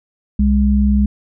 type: tone pair together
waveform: sine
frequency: 64.8 / 205.7 Hz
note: C2 / G#3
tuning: -16 / -16 cents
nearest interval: octave + minor sixth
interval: 2000 cents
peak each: -13 dBFS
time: 0.39-1.06 s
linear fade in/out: 5 ms
effects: none